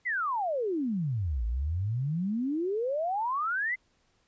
sine exponential two-way sweep, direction down then up, 2093 to 53.6 to 2093 Hz, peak -27 dBFS, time 0.05-3.76 s, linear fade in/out 20 ms, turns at 1.45 s, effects pink hiss -70 dBFS RMS until 4.27 s + resampled to 16000 Hz

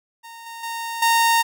sawtooth tone with level steps, 922 Hz, A#5, 19 cents flat, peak -34 / -30 / -23 / -11 dBFS, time 0.23-1.43 s, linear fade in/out 20 ms, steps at 0.46 / 0.63 / 1.02 s, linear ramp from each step 5 ms, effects none

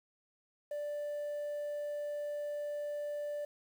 sine tone, 587.3 Hz, D5, in tune, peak -33 dBFS, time 0.71-3.45 s, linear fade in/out 5 ms, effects tanh soft clip ceiling -35 dBFS + 10-bit

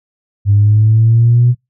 sine linear sweep, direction up, 100 to 123.47 Hz, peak -5 dBFS, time 0.45-1.55 s, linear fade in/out 50 ms, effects noise-tail reverb RT60 0.2 s tail -26 dB re dry + tanh soft clip ceiling -1 dBFS

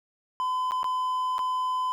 triangle tone with dropouts, 1015 Hz, B5, 47 cents sharp, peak -23 dBFS, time 0.4-1.92 s, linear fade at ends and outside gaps 0 ms, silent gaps 0.71-0.719 / 0.831-0.843 / 1.382-1.391 s, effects none

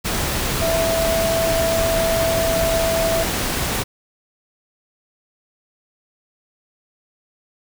sine tone in noise, 660 Hz, E5, 2 cents sharp, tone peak -18 dBFS, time 0.61-3.24 s, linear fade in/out 20 ms, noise pink, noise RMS -22 dBFS, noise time 0.04-3.84 s, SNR +1 dB, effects none

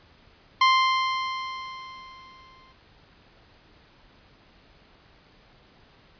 sawtooth tone with exponential decay, 1046.5 Hz, C6, in tune, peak -11 dBFS, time 0.61-2.73 s, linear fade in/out 5 ms, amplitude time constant 460 ms, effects pink hiss -56 dBFS RMS until 6.19 s + resampled to 11025 Hz

